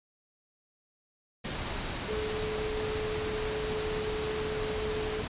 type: tone in noise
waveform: sine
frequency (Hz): 430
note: A4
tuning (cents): -40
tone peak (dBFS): -32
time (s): 2.08-5.22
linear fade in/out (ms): 10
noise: pink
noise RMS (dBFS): -35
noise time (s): 1.44-5.28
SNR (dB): 0
effects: resampled to 8000 Hz